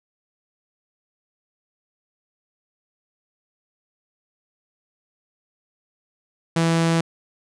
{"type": "tone", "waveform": "sawtooth", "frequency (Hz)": 165.4, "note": "E3", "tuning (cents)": 6, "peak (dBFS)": -13, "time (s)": [6.56, 7.01], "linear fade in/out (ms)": 5, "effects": ["resampled to 22050 Hz"]}